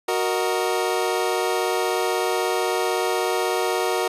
25% pulse chord, D# minor, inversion first, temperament equal, 370 / 466.2 / 622.3 Hz, F#4 / A#4 / D#5, 0 / 0 / 0 cents, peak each -20 / -21 / -25 dBFS, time 0.08-4.08 s, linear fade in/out 5 ms, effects resampled to 32000 Hz

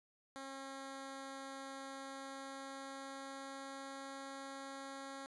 10% pulse tone with pitch glide, 270.7 to 272.4 Hz, C#4 to C#4, -41 to -30 cents, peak -38 dBFS, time 0.36-5.26 s, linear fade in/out 0 ms, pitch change +11 cents, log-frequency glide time 1.77-4.16 s, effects resampled to 24000 Hz

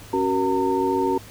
sine tone cluster, 275 / 376.3 / 470.1 / 911 Hz, C#4 / F#4 / A#4 / A#5, -14 / +29 / +15 / -40 cents, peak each -25 / -22 / -28 / -24 dBFS, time 0.13-1.18 s, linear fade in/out 5 ms, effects added 104 Hz sine -43 dBFS peak until 1.3 s + pink hiss -44 dBFS RMS until 1.3 s

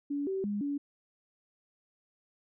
sine tone with pitch steps, 285.7 / 384.3 / 205.2 / 285.2 Hz, D4 / G4 / G#3 / C#4, -48 / -34 / -21 / +49 cents, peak -30 dBFS, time 0.1-0.78 s, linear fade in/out 10 ms, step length 170 ms, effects none

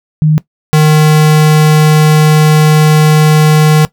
sine / square tone pair in turn, 154.3 / 153.71 Hz, D#3 / D#3, -14 / -21 cents, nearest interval unison, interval 7 cents, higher first, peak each -4 dBFS, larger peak neither, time 0.22-0.38 / 0.73-3.85 s, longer second, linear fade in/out 0 ms, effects noise-tail reverb RT60 0.1 s tail -18 dB re dry

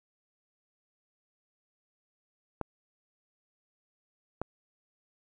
clicks, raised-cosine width 1 ms, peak -18 dBFS, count 2, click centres 2.613 / 4.416 s, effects none

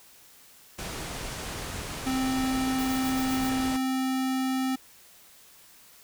pink low-pass noise, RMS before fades -36 dBFS, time 0.78-3.77 s, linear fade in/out 10 ms, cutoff 11000 Hz, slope 24 dB/octave
square tone, 261.6 Hz, C4, in tune, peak -26 dBFS, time 2.06-4.76 s, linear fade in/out 10 ms
violet noise with tremolo, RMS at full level -38 dBFS, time 2.78-3.5 s, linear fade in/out 10 ms, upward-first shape triangle, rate 7.7 Hz, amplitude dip 75%
effects white hiss -54 dBFS RMS until 6.03 s

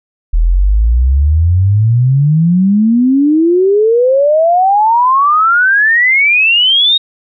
sine exponential sweep, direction up, 38.89 to 3776 Hz, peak -6 dBFS, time 0.33-6.98 s, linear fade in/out 10 ms, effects none

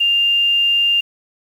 sine tone with quantisation, 2799 Hz, F7, 3 cents sharp, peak -12 dBFS, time 0-1.01 s, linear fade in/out 10 ms, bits 7, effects none

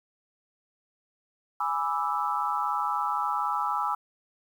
sine chord, E dominant seventh, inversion first, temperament equal, 830.6 / 987.8 / 1174.7 / 1318.5 Hz, G#5 / B5 / D6 / E6, 0 / 0 / 0 / 0 cents, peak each -31 / -31 / -32 / -30 dBFS, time 1.6-3.95 s, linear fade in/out 5 ms, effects 9-bit

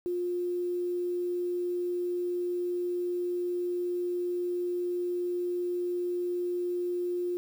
sine tone, 354.2 Hz, F4, 24 cents sharp, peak -28 dBFS, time 0.06-7.37 s, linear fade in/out 0 ms, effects 9-bit

